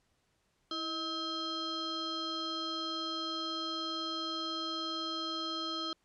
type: tone with frequency modulation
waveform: sine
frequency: 2241 Hz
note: C#7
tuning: 18 cents sharp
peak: -34 dBFS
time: 0.71-5.93 s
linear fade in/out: 2 ms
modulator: 957 Hz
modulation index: 2.4
effects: pink hiss -75 dBFS RMS until 6.04 s + low-pass 9000 Hz 12 dB/octave